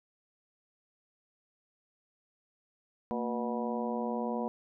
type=harmonic tone with a mistuned harmonic; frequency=121.5 Hz; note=B2; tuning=28 cents flat; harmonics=2 / 3 / 4 / 5 / 6 / 7 / 8; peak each=-34 / -42 / -37 / -41 / -40 / -47 / -40 dBFS; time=3.11-4.48 s; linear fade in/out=0 ms; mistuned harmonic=2; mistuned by=-94 cents; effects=none